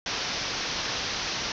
white low-pass noise, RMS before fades -31 dBFS, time 0.06-1.52 s, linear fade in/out 2 ms, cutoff 6100 Hz, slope 96 dB/octave, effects none

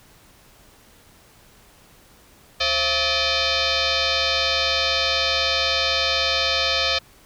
sine tone with frequency modulation, 532 Hz, C5, 29 cents sharp, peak -18 dBFS, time 2.6-6.99 s, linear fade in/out 10 ms, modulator 604 Hz, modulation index 7.4, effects pink hiss -52 dBFS RMS until 7.25 s

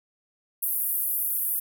pink band-pass noise, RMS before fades -27 dBFS, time 0.62-1.6 s, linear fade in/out 10 ms, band 11000 to 16000 Hz, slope 48 dB/octave, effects none

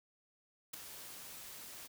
white noise with ADSR envelope, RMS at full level -40 dBFS, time 0.73-1.88 s, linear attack 11 ms, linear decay 4 ms, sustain -10 dB, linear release 23 ms, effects none

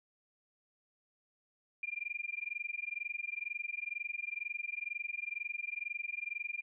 sine tone with amplitude modulation, 2399 Hz, D7, 36 cents sharp, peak -33 dBFS, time 1.83-6.62 s, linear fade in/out 2 ms, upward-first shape sine, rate 22.1 Hz, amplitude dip 100%, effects none

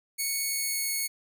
5% pulse tone with pitch glide, 2217 to 2203 Hz, C#7 to C#7, 0 to -11 cents, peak -18 dBFS, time 0.18-1.08 s, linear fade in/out 20 ms, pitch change -11 cents, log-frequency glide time 0.42-0.85 s, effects none

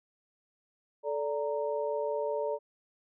sine tone cluster, 437 / 582 / 928 Hz, A4 / D5 / A#5, -12 / -16 / -8 cents, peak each -33 / -32 / -38 dBFS, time 1.03-2.59 s, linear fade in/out 50 ms, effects none

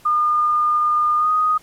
sine tone with pitch glide, 1214 to 1245.2 Hz, D#6 to D#6, -43 to +1 cents, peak -14 dBFS, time 0.05-1.58 s, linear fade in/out 10 ms, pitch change +44 cents, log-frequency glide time 1.17-1.3 s, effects pink hiss -50 dBFS RMS until 1.62 s + MP3 64 kbps

